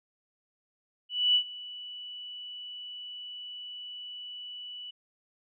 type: tone with ADSR envelope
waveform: sine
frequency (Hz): 2960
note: F#7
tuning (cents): 0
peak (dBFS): -19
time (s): 1.09-4.91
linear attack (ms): 260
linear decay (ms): 82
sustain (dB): -20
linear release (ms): 10
effects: none